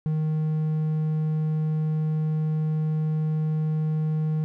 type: tone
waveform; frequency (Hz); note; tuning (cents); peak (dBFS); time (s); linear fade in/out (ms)
triangle; 155.56; D#3; 0; -20; 0.06-4.44; 0
effects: none